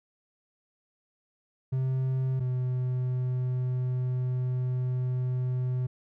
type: tone pair in turn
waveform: triangle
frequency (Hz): 130.81 / 126.57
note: C3 / B2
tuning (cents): 0 / +43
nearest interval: minor second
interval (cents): 57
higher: first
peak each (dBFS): -23 / -24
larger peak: first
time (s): 1.72-2.4 / 2.4-5.87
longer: second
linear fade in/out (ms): 10
effects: none